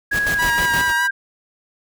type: tone with pitch glide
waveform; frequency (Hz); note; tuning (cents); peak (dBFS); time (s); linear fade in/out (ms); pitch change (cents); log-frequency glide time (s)
sine; 1661.2 to 1594.5; G#6 to G6; 0 to +29; -17; 0.11-1.11; 10; -71; 0.23-0.89
type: noise with tremolo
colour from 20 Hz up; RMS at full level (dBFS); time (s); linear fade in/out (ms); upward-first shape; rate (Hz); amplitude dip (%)
pink; -25; 0.11-0.93; 50; square; 6.4; 65
type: tone with vibrato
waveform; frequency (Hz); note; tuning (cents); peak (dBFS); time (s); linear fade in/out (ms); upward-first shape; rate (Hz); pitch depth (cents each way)
sawtooth; 963; B5; -44; -17; 0.38-1.08; 20; sine; 4.9; 27
effects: none